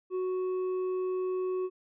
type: tone with hard clipping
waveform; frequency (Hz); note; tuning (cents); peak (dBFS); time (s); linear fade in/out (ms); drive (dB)
sine; 370; F#4; 0; -30; 0.1-1.7; 50; 4
effects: resampled to 8000 Hz